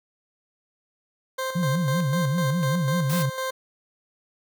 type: tone with tremolo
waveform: 20% pulse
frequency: 523.3 Hz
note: C5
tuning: in tune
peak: -21 dBFS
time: 1.38-3.51 s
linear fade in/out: 10 ms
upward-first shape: square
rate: 4 Hz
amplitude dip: 50%
type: tone with vibrato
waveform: sine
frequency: 155.56 Hz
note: D#3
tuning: in tune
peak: -21 dBFS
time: 1.55-3.3 s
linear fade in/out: 10 ms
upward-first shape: sine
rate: 5.1 Hz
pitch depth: 260 cents each way
type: noise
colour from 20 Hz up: white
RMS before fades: -33 dBFS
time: 3.09-3.23 s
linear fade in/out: 10 ms
effects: none